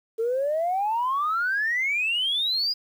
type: exponential sweep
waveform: sine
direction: up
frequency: 440 to 4978 Hz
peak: -21 dBFS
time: 0.18-2.74 s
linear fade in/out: 20 ms
effects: tanh soft clip ceiling -18 dBFS + 9-bit